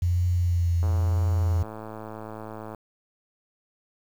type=tone with vibrato; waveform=sine; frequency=87.31 Hz; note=F2; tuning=in tune; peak=-20 dBFS; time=0.02-1.63 s; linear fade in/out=5 ms; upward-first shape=triangle; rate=1 Hz; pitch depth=36 cents each way
type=click train; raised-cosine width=1 ms; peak=-24 dBFS; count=210; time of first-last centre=0.83-2.747 s; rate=109 Hz
effects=8-bit